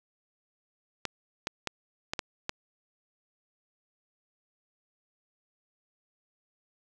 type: clicks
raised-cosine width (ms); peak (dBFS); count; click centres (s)
0.2; -13; 6; 1.053 / 1.471 / 1.673 / 2.135 / 2.192 / 2.494
effects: none